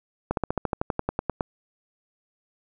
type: slowing click train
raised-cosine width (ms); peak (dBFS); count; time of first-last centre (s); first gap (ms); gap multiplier
1; -10; 14; 0.31-1.408; 62; 1.05
effects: none